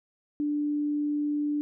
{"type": "tone", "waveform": "sine", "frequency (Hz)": 294.5, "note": "D4", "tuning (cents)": 5, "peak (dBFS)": -25, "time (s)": [0.4, 1.61], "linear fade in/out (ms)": 0, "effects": []}